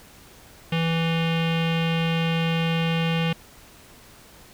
square tone with low-pass filter, 164.81 Hz, E3, in tune, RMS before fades -23 dBFS, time 0.72-3.33 s, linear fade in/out 5 ms, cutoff 2900 Hz, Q 4.5, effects pink hiss -49 dBFS RMS until 4.53 s

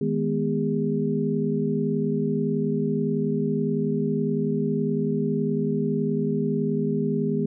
sine tone cluster, 157.6 / 209.2 / 247.5 / 405.9 Hz, D#3 / G#3 / B3 / G#4, +23 / +13 / +4 / -40 cents, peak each -27 dBFS, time 0.01-7.46 s, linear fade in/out 5 ms, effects none

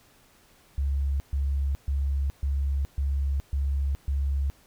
sine tone bursts, 69.3 Hz, C#2, in tune, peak -23 dBFS, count 7, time 0.78-4.5 s, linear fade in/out 0 ms, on 420 ms, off 130 ms, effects pink hiss -59 dBFS RMS until 4.66 s

